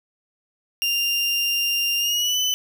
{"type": "tone with pitch glide", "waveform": "30% pulse", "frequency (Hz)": [2792, 3010], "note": ["F7", "F#7"], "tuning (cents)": [-1, 29], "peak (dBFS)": -17, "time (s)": [0.82, 2.54], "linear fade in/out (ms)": 0, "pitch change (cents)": 130, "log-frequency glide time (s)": [1.98, 2.39], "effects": []}